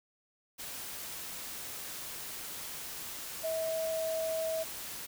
sine tone in noise, 645 Hz, E5, 38 cents flat, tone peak -31 dBFS, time 3.43-4.64 s, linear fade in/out 20 ms, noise white, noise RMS -42 dBFS, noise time 0.58-5.07 s, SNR +8 dB, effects none

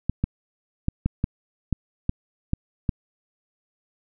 clicks, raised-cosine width 5 ms, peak -9 dBFS, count 9, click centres 0.096 / 0.24 / 0.884 / 1.06 / 1.241 / 1.727 / 2.094 / 2.534 / 2.892 s, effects none

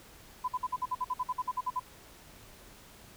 sine tone bursts, 1005 Hz, B5, 30 cents sharp, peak -28 dBFS, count 15, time 0.44-1.798 s, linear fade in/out 10 ms, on 42 ms, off 52 ms, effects pink hiss -54 dBFS RMS until 3.16 s

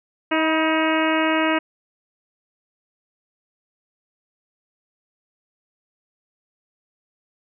harmonic tone with a mistuned harmonic, 316.8 Hz, D#4, 31 cents sharp, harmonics 1 / 2 / 3 / 4 / 5 / 6 / 7 / 8 / 9, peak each -21 / -24 / -26 / -27 / -28 / -29 / -29 / -30 / -31 dBFS, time 0.31-1.59 s, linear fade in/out 10 ms, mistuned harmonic 3, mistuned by +28 cents, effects none

